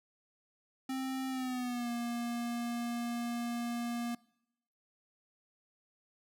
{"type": "tone with pitch glide", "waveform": "square", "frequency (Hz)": [263.2, 237.2], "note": ["C4", "A#3"], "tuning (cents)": [10, 30], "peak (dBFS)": -35, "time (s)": [0.89, 4.15], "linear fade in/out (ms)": 5, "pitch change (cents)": -180, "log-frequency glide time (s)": [1.29, 1.9], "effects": ["noise-tail reverb RT60 0.8 s tail -23 dB re dry"]}